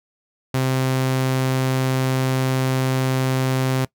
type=tone; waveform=sawtooth; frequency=130.81 Hz; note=C3; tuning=in tune; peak=-14 dBFS; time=0.54-3.85 s; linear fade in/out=5 ms; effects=noise-tail reverb RT60 0.1 s tail -21 dB re dry